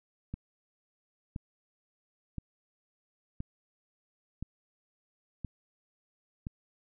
click train, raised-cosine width 5 ms, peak -24 dBFS, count 7, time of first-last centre 0.34-6.469 s, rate 0.979 Hz, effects none

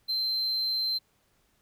triangle tone, 4112 Hz, C8, 31 cents flat, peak -25 dBFS, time 0.08-0.99 s, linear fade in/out 20 ms, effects pink hiss -69 dBFS RMS until 1.61 s

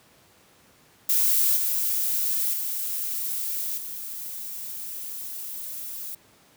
violet noise with level steps, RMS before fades -21 / -25 / -29 / -35 dBFS, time 1.09-6.15 s, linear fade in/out 5 ms, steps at 1.56 / 2.53 / 3.77 s, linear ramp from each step 10 ms, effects pink hiss -57 dBFS RMS until 6.56 s + high-pass 100 Hz 12 dB/octave

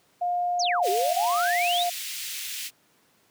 sine tone with pitch glide, 709 to 704.1 Hz, F5 to F5, +26 to +14 cents, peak -23 dBFS, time 0.21-1.9 s, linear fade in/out 10 ms, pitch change -12 cents, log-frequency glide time 0.82-1.21 s
sine exponential two-way sweep, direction down then up, 6800 to 370 to 3985 Hz, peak -25 dBFS, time 0.59-1.84 s, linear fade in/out 10 ms, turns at 0.89 s
pink high-pass noise, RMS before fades -34 dBFS, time 0.82-2.71 s, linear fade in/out 50 ms, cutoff 2300 Hz, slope 24 dB/octave
effects pink hiss -63 dBFS RMS until 3.3 s + high-pass 150 Hz 12 dB/octave

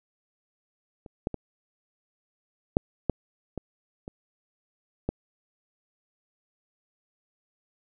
clicks, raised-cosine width 2 ms, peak -30 / -13 / -19 / -6 / -9 / -19 / -24 / -13 dBFS, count 8, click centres 1.062 / 1.271 / 1.343 / 2.769 / 3.097 / 3.577 / 4.079 / 5.09 s, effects none

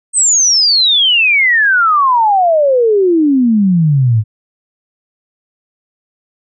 sine exponential sweep, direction down, 8470 to 103.83 Hz, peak -7 dBFS, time 0.13-4.24 s, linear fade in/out 50 ms, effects none

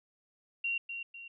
sine tone with echo, 2754 Hz, F7, 25 cents flat, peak -30 dBFS, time 0.64-0.78 s, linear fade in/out 5 ms, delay 250 ms, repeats 2, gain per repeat -7 dB, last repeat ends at 1.28 s, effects none

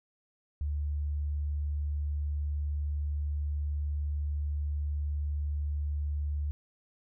sine tone, 73.4 Hz, D2, in tune, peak -29 dBFS, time 0.61-6.51 s, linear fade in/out 0 ms, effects none

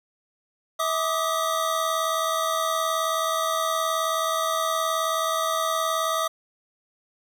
square tone cluster, 648 / 1180 / 1259 Hz, E5 / D6 / D#6, -30 / +8 / +20 cents, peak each -28 dBFS, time 0.79-6.28 s, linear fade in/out 10 ms, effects none

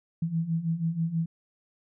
sine beating tone pair, 160.9 / 167.1 Hz, E3 / E3, -42 / +24 cents, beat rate 6.2 Hz, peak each -31 / -27 dBFS, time 0.22-1.26 s, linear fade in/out 5 ms, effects none

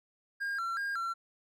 triangle tone with vibrato, 1481 Hz, F#6, 1 cent sharp, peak -30 dBFS, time 0.4-1.14 s, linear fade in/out 20 ms, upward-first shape square, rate 2.7 Hz, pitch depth 150 cents each way, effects none

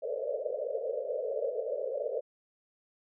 white band-pass noise, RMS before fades -34 dBFS, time 0.02-2.21 s, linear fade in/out 20 ms, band 440 to 610 Hz, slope 96 dB/octave, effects none

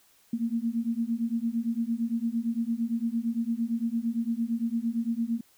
sine beating tone pair, 226.8 / 235.6 Hz, A#3 / A#3, -47 / +19 cents, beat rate 8.8 Hz, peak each -29 dBFS, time 0.33-5.41 s, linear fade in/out 5 ms, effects white hiss -62 dBFS RMS until 5.57 s

